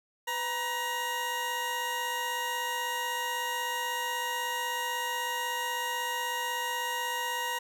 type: tone pair together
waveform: 20% pulse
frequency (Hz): 501 / 945.8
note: B4 / A#5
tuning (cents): +25 / +25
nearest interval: major seventh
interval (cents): 1100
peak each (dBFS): -34 / -26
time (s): 0.27-7.59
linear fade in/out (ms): 10
effects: none